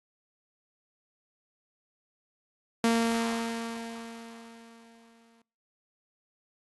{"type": "tone with exponential decay", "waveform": "sawtooth", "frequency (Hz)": 230, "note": "A#3", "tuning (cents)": -23, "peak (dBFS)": -17, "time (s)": [2.84, 5.42], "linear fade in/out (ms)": 2, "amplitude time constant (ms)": 560, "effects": ["noise-tail reverb RT60 0.6 s tail -25 dB re dry", "AAC 32 kbps"]}